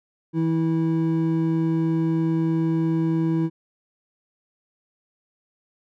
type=tone pair together; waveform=triangle; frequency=162.5 / 325.6 Hz; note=E3 / E4; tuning=-24 / -21 cents; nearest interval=octave; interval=1203 cents; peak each=-20 dBFS; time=0.33-3.5 s; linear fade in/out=50 ms; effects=none